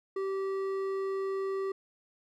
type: tone with hard clipping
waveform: triangle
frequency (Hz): 387.4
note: G4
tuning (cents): -20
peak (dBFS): -32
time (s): 0.16-1.72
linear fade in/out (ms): 5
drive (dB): 12
effects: none